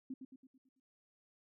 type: tone with echo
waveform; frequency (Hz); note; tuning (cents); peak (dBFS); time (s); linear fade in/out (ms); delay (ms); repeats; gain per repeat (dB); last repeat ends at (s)
sine; 261.6; C4; 0; -40; 0.1-0.14; 5; 110; 6; -6; 0.8
effects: none